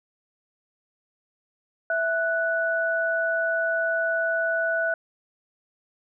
sine tone pair together, 659.3 / 1480.1 Hz, E5 / F#6, 0 / 0 cents, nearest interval octave + major second, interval 1400 cents, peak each -25 / -24 dBFS, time 1.9-4.94 s, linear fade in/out 2 ms, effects none

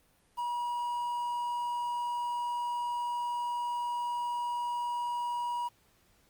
triangle tone with quantisation, 962 Hz, B5, 46 cents flat, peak -29 dBFS, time 0.37-5.69 s, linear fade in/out 20 ms, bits 9, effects pink hiss -67 dBFS RMS until 6.29 s + Opus 32 kbps

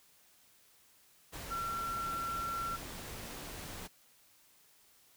sine tone in noise, 1358 Hz, F6, 49 cents flat, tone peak -35 dBFS, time 1.5-2.77 s, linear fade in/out 20 ms, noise pink, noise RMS -45 dBFS, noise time 1.32-3.88 s, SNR +7 dB, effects white hiss -65 dBFS RMS until 5.16 s

